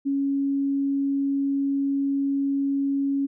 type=tone; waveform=sine; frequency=277.2 Hz; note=C#4; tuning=in tune; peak=-21 dBFS; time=0.05-3.27 s; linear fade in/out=20 ms; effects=none